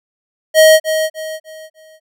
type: tone with echo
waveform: square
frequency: 630 Hz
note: D#5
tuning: 21 cents sharp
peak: -5 dBFS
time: 0.54-0.8 s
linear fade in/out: 50 ms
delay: 300 ms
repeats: 4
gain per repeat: -9 dB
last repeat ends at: 2 s
effects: none